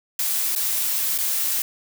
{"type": "noise with dropouts", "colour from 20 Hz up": "blue", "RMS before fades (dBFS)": -23, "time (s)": [0.19, 1.62], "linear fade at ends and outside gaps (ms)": 2, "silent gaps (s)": [[0.552, 0.56], [1.179, 1.185]], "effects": []}